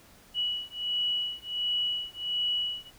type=beating tone pair; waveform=sine; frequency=2935 / 2936.4 Hz; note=F#7 / F#7; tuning=-15 / -14 cents; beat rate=1.4 Hz; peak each=-31 dBFS; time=0.34-2.91 s; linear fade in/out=50 ms; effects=pink hiss -56 dBFS RMS until 2.98 s